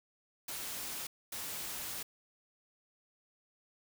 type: noise bursts at uneven times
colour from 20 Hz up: white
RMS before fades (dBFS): -41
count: 2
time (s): 0.48-1.07 / 1.32-2.03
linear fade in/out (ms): 5
effects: none